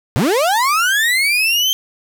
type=linear sweep; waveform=35% pulse; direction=up; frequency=92.5 to 3176 Hz; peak=-11 dBFS; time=0.16-1.73 s; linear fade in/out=0 ms; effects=none